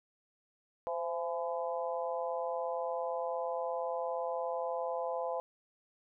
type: harmonic tone with a mistuned harmonic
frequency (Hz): 168.5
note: E3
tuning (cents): +38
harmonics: 3 / 4 / 5 / 6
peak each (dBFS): -36 / -38 / -40 / -42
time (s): 0.87-5.4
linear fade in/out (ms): 0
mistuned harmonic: 3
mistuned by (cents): +38
effects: none